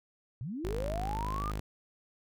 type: linear sweep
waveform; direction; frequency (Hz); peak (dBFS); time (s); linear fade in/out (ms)
sine; up; 103.83 to 1244.5; -35; 0.41-1.51; 0
type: tone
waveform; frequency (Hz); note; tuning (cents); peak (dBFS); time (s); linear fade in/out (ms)
sawtooth; 51.9; G#1; 0; -30; 0.64-1.6; 5
effects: none